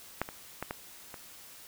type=clicks; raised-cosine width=0.5 ms; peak=-14 / -25 / -19 / -19 / -27 dBFS; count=5; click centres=0.216 / 0.289 / 0.626 / 0.709 / 1.142 s; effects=white hiss -51 dBFS RMS until 1.67 s